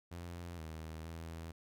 sawtooth tone with pitch steps, 86.5 / 79.6 / 82.2 Hz, F2 / D#2 / E2, -16 / +40 / -4 cents, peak -40 dBFS, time 0.11-1.52 s, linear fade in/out 10 ms, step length 470 ms, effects none

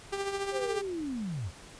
sawtooth tone with tremolo, 395.5 Hz, G4, 15 cents sharp, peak -25 dBFS, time 0.12-0.82 s, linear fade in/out 10 ms, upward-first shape triangle, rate 14 Hz, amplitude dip 60%
sine linear sweep, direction down, 550 to 69.3 Hz, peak -32 dBFS, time 0.51-1.52 s, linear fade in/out 50 ms
effects pink hiss -50 dBFS RMS until 1.79 s + resampled to 22050 Hz

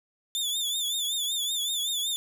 sawtooth tone with vibrato, 3520 Hz, A7, in tune, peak -24 dBFS, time 0.35-2.16 s, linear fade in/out 0 ms, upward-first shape triangle, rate 5.3 Hz, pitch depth 100 cents each way, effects none

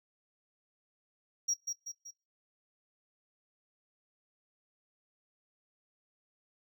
triangle tone with echo, 5670 Hz, F8, 25 cents sharp, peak -26 dBFS, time 1.48-1.54 s, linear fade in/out 10 ms, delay 190 ms, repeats 3, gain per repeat -6 dB, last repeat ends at 2.11 s, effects noise-tail reverb RT60 0.3 s tail -24 dB re dry + tanh soft clip ceiling -23 dBFS

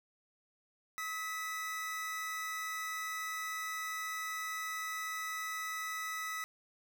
45% pulse tone pair together, 1278.1 / 1975.5 Hz, D#6 / B6, +46 / 0 cents, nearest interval minor sixth, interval 754 cents, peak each -40 / -40 dBFS, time 0.98-6.44 s, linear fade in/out 0 ms, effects none

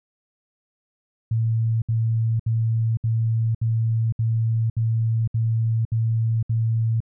sine tone bursts, 113.1 Hz, A2, 48 cents sharp, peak -18 dBFS, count 10, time 1.31-7.004 s, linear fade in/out 5 ms, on 510 ms, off 66 ms, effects none

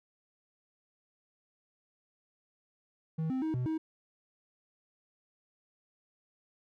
triangle tone with pitch steps, 159.9 / 260.5 / 316.4 / 125.1 / 317.6 Hz, D#3 / C4 / D#4 / B2 / D#4, +48 / -7 / +29 / +23 / +36 cents, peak -28 dBFS, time 3.18-3.78 s, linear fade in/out 10 ms, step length 120 ms, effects none

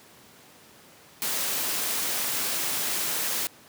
white noise, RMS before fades -28 dBFS, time 1.22-3.47 s, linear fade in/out 0 ms, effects pink hiss -52 dBFS RMS until 3.68 s + high-pass 150 Hz 12 dB/octave

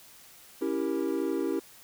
triangle chord, C# diminished seventh, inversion none, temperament equal with one note detuned, 277.2 / 329.6 / 392 / 469.7 Hz, C#4 / E4 / G4 / Bb4, 0 / 0 / 0 / +13 cents, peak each -31 / -29 / -30 / -34 dBFS, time 0.61-1.6 s, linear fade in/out 10 ms, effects white hiss -53 dBFS RMS until 1.83 s

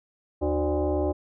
sine tone with frequency modulation, 145.9 Hz, D3, 11 cents flat, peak -22 dBFS, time 0.41-1.13 s, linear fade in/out 20 ms, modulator 223 Hz, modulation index 2.5, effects none

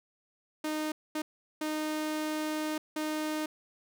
sawtooth tone bursts at uneven times, 308 Hz, D#4, 17 cents flat, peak -27 dBFS, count 4, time 0.64-0.92 / 1.15-1.22 / 1.61-2.78 / 2.96-3.46 s, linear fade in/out 5 ms, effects none

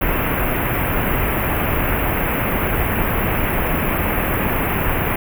pink band-stop noise, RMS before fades -19 dBFS, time 0.01-5.16 s, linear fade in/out 5 ms, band 2700 to 12000 Hz, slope 48 dB/octave, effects none

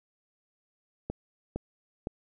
clicks, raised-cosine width 2 ms, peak -19 dBFS, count 3, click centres 1.1 / 1.56 / 2.071 s, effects none

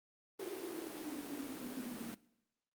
pink noise with high-pass filter sweep, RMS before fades -44 dBFS, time 0.39-2.15 s, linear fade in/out 10 ms, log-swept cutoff 370 to 220 Hz, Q 9.2, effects noise-tail reverb RT60 0.9 s tail -21 dB re dry + Opus 32 kbps

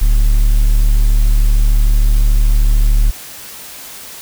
triangle tone, 36.71 Hz, D1, in tune, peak -5 dBFS, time 0.01-3.11 s, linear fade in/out 10 ms, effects white hiss -32 dBFS RMS until 4.21 s

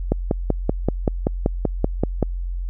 click train, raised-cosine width 2 ms, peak -4 dBFS, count 12, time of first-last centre 0.12-2.227 s, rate 5.22 Hz, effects added 44 Hz sine -23 dBFS peak until 2.69 s

